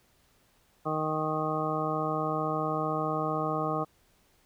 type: harmonic tone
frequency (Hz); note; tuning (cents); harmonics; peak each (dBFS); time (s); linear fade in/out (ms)
155.56; D#3; 0; 1 / 2 / 3 / 4 / 5 / 7 / 8; -35 / -35 / -35 / -35 / -35 / -35 / -35; 0.85-3.85; 20
effects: pink hiss -66 dBFS RMS until 4.45 s